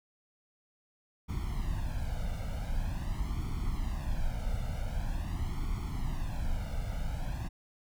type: noise with flanger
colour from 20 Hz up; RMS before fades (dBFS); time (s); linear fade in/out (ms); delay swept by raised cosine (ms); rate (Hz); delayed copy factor
brown; -33; 1.28-7.49; 20; 0.9 to 1.4; 0.45; +0.9
effects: none